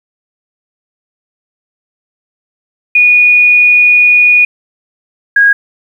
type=tone pair in turn; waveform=sine; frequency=2457 / 1639.9 Hz; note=D#7 / G#6; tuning=-22 / -22 cents; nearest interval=perfect fifth; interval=700 cents; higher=first; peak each=-3 dBFS; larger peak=neither; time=2.95-4.45 / 5.36-5.53 s; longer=first; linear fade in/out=5 ms; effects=7-bit